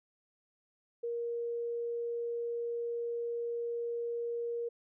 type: tone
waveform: sine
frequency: 470.6 Hz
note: A#4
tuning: 16 cents sharp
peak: -33 dBFS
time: 1.03-4.69 s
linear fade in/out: 10 ms
effects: none